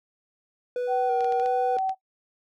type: tone with vibrato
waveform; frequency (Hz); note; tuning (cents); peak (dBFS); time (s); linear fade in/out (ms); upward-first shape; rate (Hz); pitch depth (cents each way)
triangle; 486; B4; -28; -23; 0.76-1.77; 2; square; 1.5; 25
type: tone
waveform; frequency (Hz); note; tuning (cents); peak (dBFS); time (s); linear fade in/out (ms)
sine; 763; G5; -47; -23; 0.87-1.95; 50
type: clicks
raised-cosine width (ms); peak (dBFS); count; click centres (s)
0.2; -25; 7; 1.207 / 1.245 / 1.323 / 1.398 / 1.46 / 1.786 / 1.894
effects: noise-tail reverb RT60 0.1 s tail -19 dB re dry